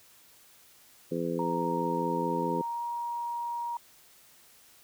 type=harmonic tone; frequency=84.7 Hz; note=E2; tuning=48 cents sharp; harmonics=2 / 3 / 4 / 5 / 6; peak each=-35 / -35 / -35 / -35 / -35 dBFS; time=1.11-2.62 s; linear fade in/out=10 ms
type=tone with pitch glide; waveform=sine; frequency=932.3 to 945.9 Hz; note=A#5 to A#5; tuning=0 to +25 cents; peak=-31 dBFS; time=1.39-3.77 s; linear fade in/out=2 ms; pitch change=+25 cents; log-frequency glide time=2.62-2.84 s
effects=white hiss -58 dBFS RMS until 4.83 s